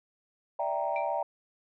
sine chord, E half-diminished seventh, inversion third, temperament equal, 587.3 / 659.3 / 784 / 932.3 Hz, D5 / E5 / G5 / Bb5, 0 / 0 / 0 / 0 cents, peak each -33 dBFS, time 0.59-1.23 s, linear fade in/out 5 ms
sine tone with exponential decay, 2349 Hz, D7, in tune, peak -32 dBFS, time 0.96-1.14 s, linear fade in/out 1 ms, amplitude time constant 39 ms
effects tanh soft clip ceiling -18 dBFS

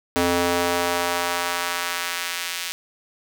square tone with high-pass filter sweep, 87.31 Hz, F2, in tune, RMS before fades -24 dBFS, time 0.16-2.72 s, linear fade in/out 0 ms, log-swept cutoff 300 to 2700 Hz, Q 0.88, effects none

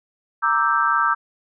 sine chord, E half-diminished seventh, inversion second, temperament equal, 932.3 / 1174.7 / 1318.5 / 1568 Hz, Bb5 / D6 / E6 / G6, 0 / 0 / 0 / 0 cents, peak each -24 / -21 / -20 / -22 dBFS, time 0.42-1.15 s, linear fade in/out 20 ms, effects none

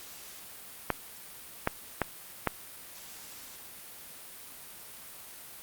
clicks, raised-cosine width 0.5 ms, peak -10 dBFS, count 4, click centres 0.903 / 1.674 / 2.017 / 2.473 s, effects white hiss -47 dBFS RMS until 5.62 s + Opus 48 kbps

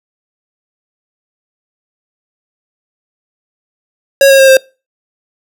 square tone with pitch steps, 550 / 542.7 / 535.6 / 528.5 Hz, C#5 / C#5 / C5 / C5, -14 / -37 / +40 / +17 cents, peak -3 dBFS, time 4.21-4.57 s, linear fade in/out 2 ms, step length 90 ms, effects noise-tail reverb RT60 0.3 s tail -24 dB re dry

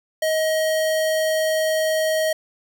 square tone, 631 Hz, D#5, 24 cents sharp, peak -19 dBFS, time 0.22-2.33 s, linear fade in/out 5 ms, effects none

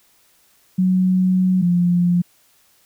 sine tone pair in turn, 185 / 175.66 Hz, F#3 / F3, 0 / +10 cents, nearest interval minor second, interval 90 cents, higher first, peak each -13 dBFS, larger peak neither, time 0.78-1.62 / 1.62-2.22 s, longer first, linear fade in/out 10 ms, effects white hiss -57 dBFS RMS until 2.85 s

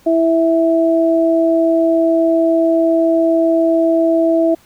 sine tone pair together, 329.6 / 656.9 Hz, E4 / E5, 0 / -6 cents, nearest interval octave, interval 1194 cents, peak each -13 dBFS, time 0.06-4.55 s, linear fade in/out 10 ms, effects pink hiss -50 dBFS RMS until 4.65 s

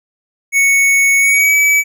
square tone with pitch glide, 2217 to 2289 Hz, C#7 to D7, 0 to -45 cents, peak -9 dBFS, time 0.52-1.84 s, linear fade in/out 50 ms, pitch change +55 cents, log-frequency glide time 1.19-1.56 s, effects none

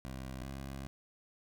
15% pulse tone pair in turn, 65.41 / 67.6 Hz, C2 / C#2, 0 / -43 cents, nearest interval minor second, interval 57 cents, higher second, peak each -35 / -35 dBFS, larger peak neither, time 0.05-0.42 / 0.42-0.87 s, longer second, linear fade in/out 0 ms, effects none

